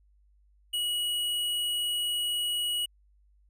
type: tone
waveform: square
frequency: 2914 Hz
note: F#7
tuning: 27 cents flat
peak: -28 dBFS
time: 0.73-2.86 s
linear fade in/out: 10 ms
effects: added 50 Hz sine -60 dBFS peak until 3.49 s